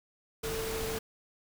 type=tone in noise; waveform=sine; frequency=446 Hz; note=A4; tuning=23 cents sharp; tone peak=-35 dBFS; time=0.43-0.99 s; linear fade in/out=10 ms; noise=pink; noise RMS=-37 dBFS; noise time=0.43-0.99 s; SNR=-1 dB; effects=none